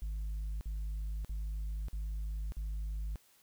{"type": "tone bursts", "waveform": "sine", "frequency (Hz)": 51.91, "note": "G#1", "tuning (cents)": 0, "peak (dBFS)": -32, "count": 5, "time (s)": [0.02, 3.158], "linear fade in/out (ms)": 0, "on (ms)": 590, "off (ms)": 47, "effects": ["tanh soft clip ceiling -34 dBFS", "white hiss -66 dBFS RMS until 3.42 s"]}